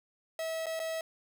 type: tone with dropouts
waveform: 45% pulse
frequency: 647 Hz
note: E5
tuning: 32 cents flat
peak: -33 dBFS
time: 0.39-1.01 s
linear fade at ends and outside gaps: 2 ms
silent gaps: 0.659-0.666 / 0.794-0.799 s
effects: none